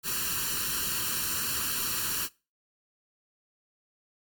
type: noise with comb filter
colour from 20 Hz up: white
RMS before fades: -30 dBFS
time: 0.03-2.29 s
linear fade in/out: 50 ms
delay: 0.7 ms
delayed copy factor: +0.85
effects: noise-tail reverb RT60 0.3 s tail -22 dB re dry + MP3 96 kbps